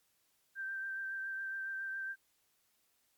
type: tone with vibrato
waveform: sine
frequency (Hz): 1568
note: G6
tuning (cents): 0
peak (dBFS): -37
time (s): 0.55-2.16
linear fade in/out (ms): 50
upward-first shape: triangle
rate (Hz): 7.2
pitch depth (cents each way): 22
effects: white hiss -75 dBFS RMS until 3.17 s + MP3 96 kbps